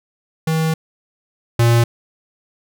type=tone pair in turn; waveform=square; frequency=160 / 117.5 Hz; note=D#3 / A#2; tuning=+49 / +14 cents; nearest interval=perfect fourth; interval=535 cents; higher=first; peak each=-16 / -11 dBFS; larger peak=second; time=0.47-0.74 / 1.59-1.84 s; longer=first; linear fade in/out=5 ms; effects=none